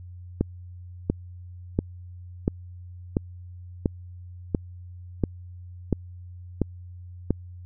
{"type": "click train", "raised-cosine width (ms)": 3, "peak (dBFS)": -8, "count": 11, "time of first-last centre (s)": [0.41, 7.307], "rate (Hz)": 1.45, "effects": ["added 89 Hz sine -39 dBFS peak until 7.65 s"]}